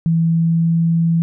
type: tone with pitch glide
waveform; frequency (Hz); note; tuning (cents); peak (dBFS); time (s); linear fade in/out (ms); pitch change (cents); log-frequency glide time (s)
sine; 164.81 to 166.24; E3 to E3; 0 to +15; -12; 0.06-1.22; 0; +15; 0.16-0.8
effects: none